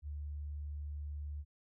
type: tone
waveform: sine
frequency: 73.42 Hz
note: D2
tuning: in tune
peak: -39 dBFS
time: 0.02-1.45 s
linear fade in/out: 50 ms
effects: none